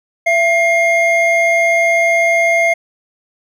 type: tone pair together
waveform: triangle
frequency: 672 / 2128 Hz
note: E5 / C7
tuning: +33 / +29 cents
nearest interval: octave + minor sixth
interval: 1996 cents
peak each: -11 dBFS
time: 0.26-2.74 s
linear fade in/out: 10 ms
effects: none